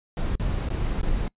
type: noise with dropouts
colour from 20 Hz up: brown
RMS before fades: -25 dBFS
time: 0.17-1.28 s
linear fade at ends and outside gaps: 1 ms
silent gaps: 0.354-0.397 / 0.688-0.702 / 1.014-1.03 s
effects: noise-tail reverb RT60 0.1 s tail -24 dB re dry + resampled to 8000 Hz